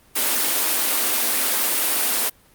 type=high-pass noise; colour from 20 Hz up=white; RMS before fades=-20 dBFS; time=0.15-2.3 s; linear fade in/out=20 ms; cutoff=220 Hz; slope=96 dB/octave; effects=pink hiss -54 dBFS RMS until 2.54 s + Opus 32 kbps